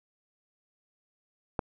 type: click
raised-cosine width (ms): 1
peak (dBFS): -14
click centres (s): 1.592
effects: none